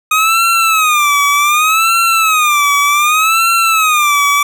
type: tone with vibrato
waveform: 25% pulse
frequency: 1244.5 Hz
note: D#6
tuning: in tune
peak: -5 dBFS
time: 0.11-4.43 s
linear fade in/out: 5 ms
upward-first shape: sine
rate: 0.66 Hz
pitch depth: 150 cents each way
effects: none